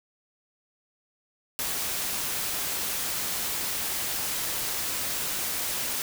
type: noise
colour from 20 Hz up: white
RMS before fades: -30 dBFS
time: 1.59-6.02 s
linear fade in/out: 0 ms
effects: none